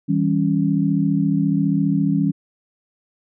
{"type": "chord", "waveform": "sine", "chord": "C# diminished", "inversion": "first", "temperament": "equal with one note detuned", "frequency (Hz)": [161.33, 196, 277.2], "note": ["E3", "G3", "C#4"], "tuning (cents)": [-37, 0, 0], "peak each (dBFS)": -20, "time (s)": [0.08, 2.32], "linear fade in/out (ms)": 20, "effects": []}